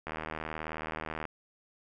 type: click train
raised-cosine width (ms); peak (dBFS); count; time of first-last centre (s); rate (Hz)
0.5; -21; 94; 0.07-1.253; 78.6
effects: none